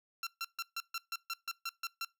15% pulse tone bursts, 1361 Hz, F6, 45 cents flat, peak -29 dBFS, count 11, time 0.23-2.048 s, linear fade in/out 2 ms, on 38 ms, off 140 ms, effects noise-tail reverb RT60 0.2 s tail -21 dB re dry

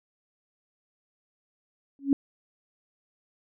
sine tone with exponential growth, 277.2 Hz, C#4, in tune, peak -14 dBFS, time 1.99-2.13 s, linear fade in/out 1 ms, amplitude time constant 30 ms, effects none

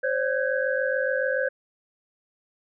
sine tone cluster, 523 / 570 / 1528 / 1645 Hz, C5 / C#5 / G6 / G#6, -1 / +48 / -45 / -17 cents, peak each -25 / -29 / -30 / -30 dBFS, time 0.03-1.49 s, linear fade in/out 10 ms, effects none

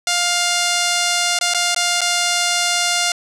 5% pulse tone with dropouts, 703 Hz, F5, 11 cents sharp, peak -4 dBFS, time 0.07-3.12 s, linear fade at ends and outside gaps 2 ms, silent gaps 1.389-1.411 / 1.538-1.546 / 1.747-1.762 / 2.008-2.015 s, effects low-pass 10000 Hz 12 dB/octave

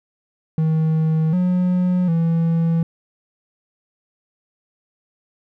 triangle tone with pitch steps, 158.7 / 180.8 / 165.6 Hz, D#3 / F#3 / E3, +35 / -40 / +8 cents, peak -13 dBFS, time 0.58-2.83 s, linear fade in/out 2 ms, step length 750 ms, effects none

